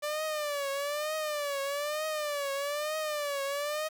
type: tone with vibrato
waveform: sawtooth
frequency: 587.3 Hz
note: D5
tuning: in tune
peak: -27 dBFS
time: 0.02-3.89 s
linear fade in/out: 20 ms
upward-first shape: triangle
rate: 1.1 Hz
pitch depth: 120 cents each way
effects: 9-bit